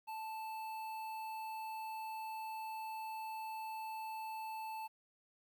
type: tone with notch filter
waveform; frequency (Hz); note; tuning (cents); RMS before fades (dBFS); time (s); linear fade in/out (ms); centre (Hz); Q
square; 880; A5; 0; -44; 0.07-4.88; 20; 6400; 0.7
effects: 12-bit